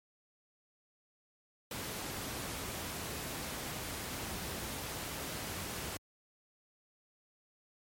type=noise; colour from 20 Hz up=pink; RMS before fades=-40 dBFS; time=1.71-5.97 s; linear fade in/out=2 ms; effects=high-pass 60 Hz 12 dB/octave + MP3 64 kbps